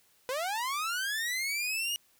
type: linear sweep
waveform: sawtooth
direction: up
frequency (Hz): 488 to 2905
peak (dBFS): -27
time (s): 0.29-1.96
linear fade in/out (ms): 0
effects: white hiss -66 dBFS RMS until 2.19 s